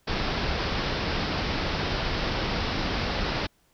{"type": "low-pass noise", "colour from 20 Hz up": "pink", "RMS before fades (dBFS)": -28, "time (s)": [0.07, 3.47], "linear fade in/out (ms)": 10, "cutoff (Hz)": 5400, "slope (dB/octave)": 96, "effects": ["pink hiss -66 dBFS RMS until 3.73 s"]}